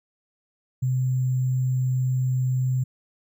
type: tone with sample-and-hold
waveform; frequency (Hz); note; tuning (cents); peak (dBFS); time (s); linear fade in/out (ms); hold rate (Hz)
sine; 128.7; C3; -28; -20; 0.82-2.84; 10; 7350
effects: none